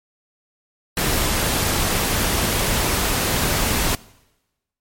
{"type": "noise", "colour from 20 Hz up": "pink", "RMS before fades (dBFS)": -20, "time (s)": [0.97, 3.95], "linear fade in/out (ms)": 2, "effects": ["noise-tail reverb RT60 1.0 s tail -22 dB re dry", "MP3 64 kbps"]}